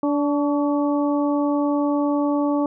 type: harmonic tone with a mistuned harmonic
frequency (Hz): 290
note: D4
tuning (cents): -22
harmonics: 1 / 2 / 3 / 4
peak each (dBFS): -19 / -25 / -29 / -31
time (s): 0.03-2.66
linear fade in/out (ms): 2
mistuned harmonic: 4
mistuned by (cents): -41
effects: none